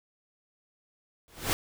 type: noise with exponential growth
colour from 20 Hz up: pink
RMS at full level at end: -23 dBFS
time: 1.28-1.53 s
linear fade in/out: 0 ms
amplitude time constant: 54 ms
effects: none